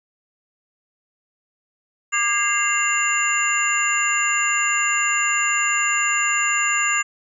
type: tone cluster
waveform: sine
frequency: 1189 / 1625 / 2095 / 2765 / 7050 Hz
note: D6 / G#6 / C7 / F7 / A8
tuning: +21 / -38 / +2 / -18 / +2 cents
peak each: -24 dBFS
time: 2.12-7.03 s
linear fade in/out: 20 ms
effects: none